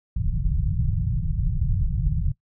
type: low-pass noise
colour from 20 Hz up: pink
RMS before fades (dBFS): -23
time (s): 0.16-2.32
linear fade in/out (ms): 5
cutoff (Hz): 170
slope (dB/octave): 96
effects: noise-tail reverb RT60 0.1 s tail -18 dB re dry